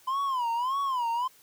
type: tone with vibrato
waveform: triangle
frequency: 1016 Hz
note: B5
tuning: 49 cents sharp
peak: -24 dBFS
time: 0.07-1.28 s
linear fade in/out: 10 ms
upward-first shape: sine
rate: 1.7 Hz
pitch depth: 170 cents each way
effects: white hiss -58 dBFS RMS until 1.42 s + high-pass 80 Hz 12 dB/octave